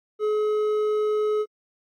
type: tone with hard clipping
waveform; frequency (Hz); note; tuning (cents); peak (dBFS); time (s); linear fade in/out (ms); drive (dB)
triangle; 425.1; G#4; +40; -22; 0.19-1.46; 50; 9
effects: AAC 64 kbps